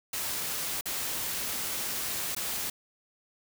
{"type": "noise with dropouts", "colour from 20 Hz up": "white", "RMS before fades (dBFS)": -33, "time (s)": [0.13, 2.7], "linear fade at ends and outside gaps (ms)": 5, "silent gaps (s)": [[0.811, 0.856], [2.35, 2.364]], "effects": []}